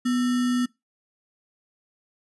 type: tone with sample-and-hold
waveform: sine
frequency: 246.9 Hz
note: B3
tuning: in tune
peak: -20 dBFS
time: 0.05-0.66 s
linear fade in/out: 10 ms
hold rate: 1575 Hz
effects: noise-tail reverb RT60 0.2 s tail -22 dB re dry + resampled to 24000 Hz